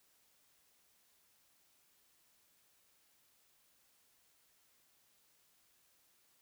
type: silence
effects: white hiss -72 dBFS RMS until 6.41 s